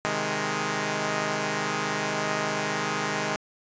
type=chord; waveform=5% pulse; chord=Ab major; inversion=first; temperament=equal; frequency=130.81 / 155.56 / 207.7 Hz; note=C3 / Eb3 / Ab3; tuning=0 / 0 / 0 cents; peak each=-23 / -19 / -17 dBFS; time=0.05-3.36 s; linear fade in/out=0 ms; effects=resampled to 16000 Hz